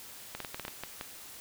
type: clicks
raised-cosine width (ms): 0.3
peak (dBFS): -21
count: 9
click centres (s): 0.35 / 0.403 / 0.448 / 0.545 / 0.597 / 0.651 / 0.681 / 0.836 / 1.011
effects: white hiss -48 dBFS RMS until 1.4 s